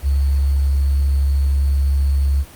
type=tone with sample-and-hold; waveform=sine; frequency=69.3 Hz; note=C#2; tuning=in tune; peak=-13 dBFS; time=0.02-2.45 s; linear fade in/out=50 ms; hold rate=4410 Hz; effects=pink hiss -41 dBFS RMS until 2.55 s + Opus 32 kbps